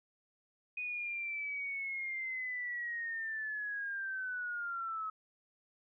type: linear sweep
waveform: sine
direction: down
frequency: 2489 to 1279 Hz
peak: -36 dBFS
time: 0.77-5.1 s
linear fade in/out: 5 ms
effects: none